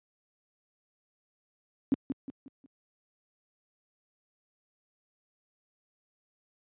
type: tone with echo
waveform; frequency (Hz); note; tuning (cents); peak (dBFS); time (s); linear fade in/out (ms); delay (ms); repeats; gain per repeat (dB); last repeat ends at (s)
sine; 272.1; C#4; -32; -20; 1.92-1.94; 0; 180; 4; -8; 2.66
effects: high-pass 100 Hz 12 dB/octave + resampled to 8000 Hz